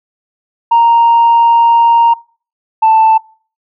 sine tone pair in turn, 931 / 883.9 Hz, A#5 / A5, -2 / +8 cents, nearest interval minor second, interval 90 cents, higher first, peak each -3 dBFS, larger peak neither, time 0.71-2.14 / 2.82-3.18 s, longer first, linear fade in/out 10 ms, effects noise-tail reverb RT60 0.4 s tail -23 dB re dry + tanh soft clip ceiling -2 dBFS

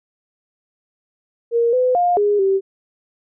sine tone with pitch steps, 467.9 / 505 / 707 / 411.9 / 387.7 Hz, A#4 / B4 / F5 / G#4 / G4, +6 / +39 / +21 / -14 / -19 cents, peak -13 dBFS, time 1.51-2.61 s, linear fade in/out 50 ms, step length 220 ms, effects none

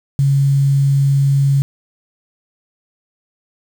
sine tone with quantisation, 138.59 Hz, C#3, in tune, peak -10 dBFS, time 0.19-1.62 s, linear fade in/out 0 ms, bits 6, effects none

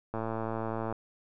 click train, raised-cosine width 1 ms, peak -20 dBFS, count 89, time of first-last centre 0.14-0.926 s, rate 112 Hz, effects none

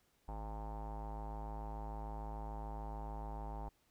square tone with low-pass filter, 53.4 Hz, G#1, 49 cents sharp, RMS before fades -44 dBFS, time 0.28-3.69 s, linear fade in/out 5 ms, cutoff 860 Hz, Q 8.4, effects pink hiss -75 dBFS RMS until 3.9 s

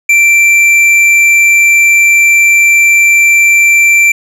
sine tone with tanh clipping, 2349 Hz, D7, in tune, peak -5 dBFS, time 0.09-4.12 s, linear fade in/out 5 ms, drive 9 dB, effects none

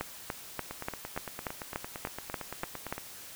two click trains, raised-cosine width 0.5 ms, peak -22 / -17 dBFS, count 21 / 11, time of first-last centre 0.71-2.98 / 0.01-2.925 s, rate 8.81 / 3.43 Hz, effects white hiss -47 dBFS RMS until 3.35 s

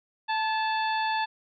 harmonic tone with a mistuned harmonic, 880 Hz, A5, in tune, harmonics 1 / 2 / 3 / 4 / 5, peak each -26 / -32 / -36 / -38 / -40 dBFS, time 0.28-1.26 s, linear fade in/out 20 ms, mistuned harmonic 2, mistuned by -37 cents, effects none

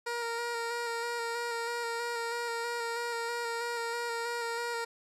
15% pulse tone with vibrato, 469.3 Hz, A#4, 12 cents sharp, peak -26 dBFS, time 0.06-4.85 s, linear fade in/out 10 ms, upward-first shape square, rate 3.1 Hz, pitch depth 18 cents each way, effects low-pass 10000 Hz 12 dB/octave + 11-bit

